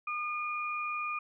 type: tone pair together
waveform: sine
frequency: 1216.3 / 2430 Hz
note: D#6 / D#7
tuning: -40 / -42 cents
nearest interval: octave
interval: 1198 cents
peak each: -34 / -36 dBFS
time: 0.07-1.19 s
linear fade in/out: 5 ms
effects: none